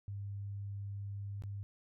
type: tone with dropouts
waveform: sine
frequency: 100.3 Hz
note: G2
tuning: 40 cents sharp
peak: -39 dBFS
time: 0.08-1.63 s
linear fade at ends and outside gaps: 0 ms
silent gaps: 1.422-1.437 s
effects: none